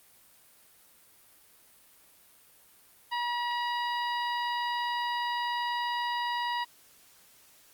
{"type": "harmonic tone", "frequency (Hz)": 961, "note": "B5", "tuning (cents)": -48, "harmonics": [1, 2, 3, 4, 5], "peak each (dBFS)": [-30, -36, -40, -42, -44], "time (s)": [3.11, 6.65], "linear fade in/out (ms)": 20, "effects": ["white hiss -59 dBFS RMS until 7.73 s", "Opus 32 kbps"]}